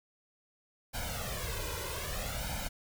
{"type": "noise with flanger", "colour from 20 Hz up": "pink", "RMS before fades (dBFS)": -37, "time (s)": [0.93, 2.69], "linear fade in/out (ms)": 20, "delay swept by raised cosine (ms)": [1.3, 2.03], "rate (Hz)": 0.62, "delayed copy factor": 0.9, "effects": []}